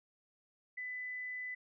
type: tone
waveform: sine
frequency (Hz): 2000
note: B6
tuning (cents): +21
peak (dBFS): -39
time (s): 0.77-1.55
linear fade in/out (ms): 10
effects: none